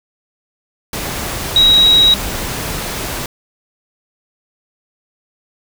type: tone in noise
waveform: sine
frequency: 3831 Hz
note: A#7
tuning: 47 cents sharp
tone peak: -6 dBFS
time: 1.56-2.14 s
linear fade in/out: 2 ms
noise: pink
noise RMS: -22 dBFS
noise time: 0.93-3.26 s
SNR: +13 dB
effects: none